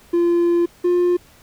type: tone pair in turn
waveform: triangle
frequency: 344.4 / 353.9 Hz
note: F4 / F4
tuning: -24 / +23 cents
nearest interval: unison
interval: 47 cents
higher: second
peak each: -11 dBFS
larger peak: neither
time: 0.13-0.66 / 0.84-1.17 s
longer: first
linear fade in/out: 10 ms
effects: tanh soft clip ceiling -7 dBFS + pink hiss -50 dBFS RMS until 1.42 s